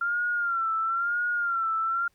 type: tone with vibrato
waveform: sine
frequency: 1380 Hz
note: F6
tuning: 21 cents flat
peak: -24 dBFS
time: 0.01-2.08 s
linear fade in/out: 5 ms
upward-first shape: sine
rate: 1 Hz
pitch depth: 75 cents each way
effects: pink hiss -69 dBFS RMS until 2.14 s